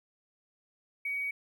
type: tone with hard clipping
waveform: triangle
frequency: 2257 Hz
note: C#7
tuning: 31 cents sharp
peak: -31 dBFS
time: 1.05-1.31 s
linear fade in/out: 5 ms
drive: 3 dB
effects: none